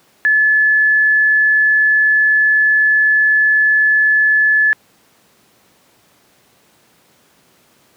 sine tone, 1724 Hz, A6, 36 cents flat, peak -9 dBFS, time 0.25-4.73 s, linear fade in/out 0 ms, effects pink hiss -53 dBFS RMS until 7.96 s + high-pass 150 Hz 12 dB/octave

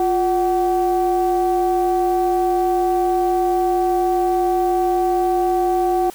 triangle ring-modulated tone, 198.3 Hz, G3, 20 cents sharp, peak -10 dBFS, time 0-6.1 s, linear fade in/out 2 ms, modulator 551 Hz, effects white hiss -42 dBFS RMS until 6.14 s

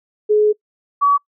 sine tone pair in turn, 422.8 / 1137.6 Hz, G#4 / C#6, +31 / +45 cents, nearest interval octave + perfect fourth, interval 1714 cents, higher second, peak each -10 dBFS, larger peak neither, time 0.29-0.53 / 1.01-1.18 s, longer first, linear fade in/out 20 ms, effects noise-tail reverb RT60 0.1 s tail -24 dB re dry

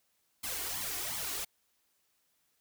white noise with flanger, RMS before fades -37 dBFS, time 0.43-1.45 s, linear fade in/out 10 ms, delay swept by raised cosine 0.91 to 2.81 ms, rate 2.8 Hz, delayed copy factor +0.85, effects white hiss -75 dBFS RMS until 2.6 s

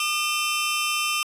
sawtooth tone cluster, 1207 / 2681 / 3081 Hz, D6 / E7 / G7, +47 / +29 / -31 cents, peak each -23 / -23 / -26 dBFS, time 0-1.23 s, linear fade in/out 2 ms, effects resampled to 32000 Hz

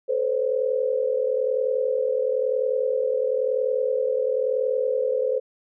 sine tone cluster, 439.6 / 510 / 551 Hz, A4 / C5 / C#5, -2 / -44 / -11 cents, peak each -27 / -22 / -29 dBFS, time 0.08-5.4 s, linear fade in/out 20 ms, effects none

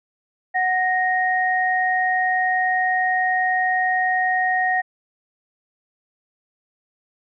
sine tone pair together, 740 / 1864.7 Hz, F#5 / A#6, 0 / 0 cents, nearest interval octave + major third, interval 1600 cents, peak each -20 dBFS, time 0.54-4.82 s, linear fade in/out 20 ms, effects none

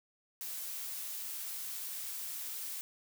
blue noise, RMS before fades -41 dBFS, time 0.41-2.81 s, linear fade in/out 0 ms, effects none

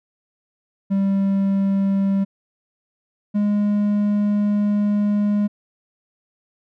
triangle tone pair in turn, 196 / 206.4 Hz, G3 / G#3, 0 / -10 cents, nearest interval minor second, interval 90 cents, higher second, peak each -14 dBFS, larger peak neither, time 0.9-2.25 / 3.34-5.48 s, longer second, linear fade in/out 20 ms, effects none

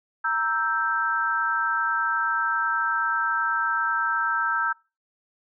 sine chord, E diminished, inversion second, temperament equal, 932.3 / 1318.5 / 1568 Hz, Bb5 / E6 / G6, 0 / 0 / 0 cents, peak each -29 / -25 / -25 dBFS, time 0.24-4.73 s, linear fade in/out 10 ms, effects noise-tail reverb RT60 0.3 s tail -25 dB re dry

